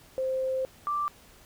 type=tone pair in turn; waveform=sine; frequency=523.3 / 1174.8 Hz; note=C5 / D6; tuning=0 / 0 cents; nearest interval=octave + major second; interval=1400 cents; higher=second; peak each=-26 dBFS; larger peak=neither; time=0.18-0.65 / 0.87-1.08 s; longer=first; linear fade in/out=0 ms; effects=pink hiss -55 dBFS RMS until 1.45 s